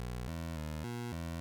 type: tone with pitch steps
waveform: 20% pulse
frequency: 60.9 / 82.6 / 77.1 / 119.7 / 83.3 Hz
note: B1 / E2 / D#2 / A#2 / E2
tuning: -24 / +4 / -15 / +46 / +19 cents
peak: -33 dBFS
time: 0-1.4 s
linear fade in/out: 0 ms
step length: 280 ms
effects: none